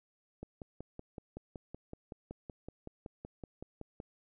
click train, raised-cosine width 2 ms, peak -30 dBFS, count 20, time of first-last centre 0.43-4.001 s, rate 5.32 Hz, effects none

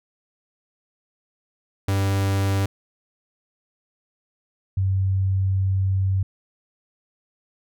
45% pulse / sine tone pair in turn, 98 / 95.71 Hz, G2 / G2, 0 / -41 cents, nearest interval unison, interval 41 cents, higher first, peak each -19 / -18 dBFS, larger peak second, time 1.88-2.66 / 4.77-6.23 s, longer second, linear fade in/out 5 ms, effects none

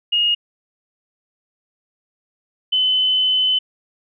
sine tone pair in turn, 2861 / 3031 Hz, F7 / F#7, +41 / +41 cents, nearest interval minor second, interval 100 cents, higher second, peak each -14 dBFS, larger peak neither, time 0.12-0.35 / 2.72-3.59 s, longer second, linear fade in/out 10 ms, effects none

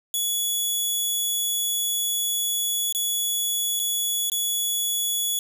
10% pulse tone with dropouts, 3400 Hz, G#7, 40 cents sharp, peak -15 dBFS, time 0.14-5.39 s, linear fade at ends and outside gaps 1 ms, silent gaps 2.925-2.948 / 3.794-3.798 / 4.299-4.318 s, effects none

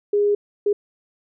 sine tone bursts at uneven times, 410.8 Hz, G#4, 19 cents flat, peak -15 dBFS, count 2, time 0.13-0.35 / 0.66-0.73 s, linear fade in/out 5 ms, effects none

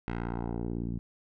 10% pulse tone with low-pass filter sweep, 58.27 Hz, A#1, in tune, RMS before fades -34 dBFS, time 0.08-0.99 s, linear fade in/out 0 ms, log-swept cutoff 2300 to 190 Hz, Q 1.3, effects none

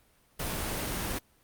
pink noise, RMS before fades -33 dBFS, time 0.39-1.19 s, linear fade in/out 10 ms, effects pink hiss -65 dBFS RMS until 1.43 s + Opus 32 kbps

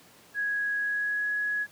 sine tone with pitch glide, 1661.2 to 1678.6 Hz, G#6 to G#6, 0 to +18 cents, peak -26 dBFS, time 0.34-1.67 s, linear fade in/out 50 ms, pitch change +18 cents, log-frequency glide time 0.76-1.29 s, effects pink hiss -55 dBFS RMS until 1.71 s + high-pass 150 Hz 12 dB/octave

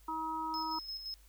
harmonic tone, 318.3 Hz, D#4, 39 cents sharp, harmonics 1 / 3 / 4, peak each -43 / -36 / -41 dBFS, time 0.08-0.79 s, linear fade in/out 5 ms
triangle tone with tremolo, 5170 Hz, E8, 34 cents flat, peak -37 dBFS, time 0.54-1.14 s, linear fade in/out 0 ms, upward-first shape square, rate 5.8 Hz, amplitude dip 50%
effects added 50 Hz sine -58 dBFS peak until 1.28 s + white hiss -66 dBFS RMS until 1.28 s

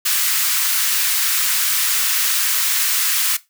white high-pass noise, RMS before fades -18 dBFS, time 0.05-3.37 s, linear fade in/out 10 ms, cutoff 1200 Hz, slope 24 dB/octave, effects noise-tail reverb RT60 0.2 s tail -17 dB re dry

